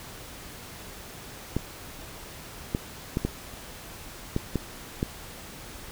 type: clicks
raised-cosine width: 3 ms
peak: -12 dBFS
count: 7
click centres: 1.566 / 2.749 / 3.171 / 3.25 / 4.364 / 4.557 / 5.029 s
effects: pink hiss -43 dBFS RMS until 5.91 s